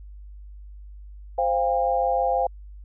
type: chord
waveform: sine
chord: C suspended fourth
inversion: none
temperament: equal with one note detuned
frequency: 523.3 / 698.5 / 804.6 Hz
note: C5 / F5 / G5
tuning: 0 / 0 / +45 cents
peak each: -24 dBFS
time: 1.38-2.47 s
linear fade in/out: 5 ms
effects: added 50 Hz sine -39 dBFS peak until 2.84 s